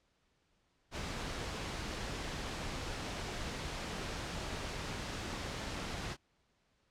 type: noise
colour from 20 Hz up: pink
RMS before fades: -40 dBFS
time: 0.91-6.17 s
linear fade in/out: 50 ms
effects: pink hiss -75 dBFS RMS until 6.9 s + low-pass 6000 Hz 12 dB/octave